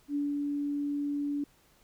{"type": "tone with ADSR envelope", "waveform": "sine", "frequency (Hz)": 287.9, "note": "D4", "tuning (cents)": -34, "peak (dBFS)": -27, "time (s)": [0.08, 1.44], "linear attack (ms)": 72, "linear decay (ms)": 180, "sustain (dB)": -2, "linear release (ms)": 4, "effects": ["pink hiss -64 dBFS RMS until 1.83 s"]}